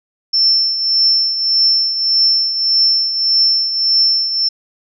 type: tone with tremolo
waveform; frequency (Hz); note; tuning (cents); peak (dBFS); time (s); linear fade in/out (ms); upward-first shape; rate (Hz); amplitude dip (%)
sine; 5360; E8; +28; -8; 0.33-4.49; 10; triangle; 1.7; 65
effects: none